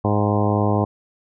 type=harmonic tone with a mistuned harmonic; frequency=103.83 Hz; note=G#2; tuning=in tune; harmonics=1 / 2 / 3 / 4 / 5 / 6 / 7 / 8 / 9 / 10; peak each=-20 / -23 / -25 / -26 / -27 / -28 / -28 / -29 / -30 / -30 dBFS; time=0.04-0.85 s; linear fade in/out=10 ms; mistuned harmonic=8; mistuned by=-37 cents; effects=none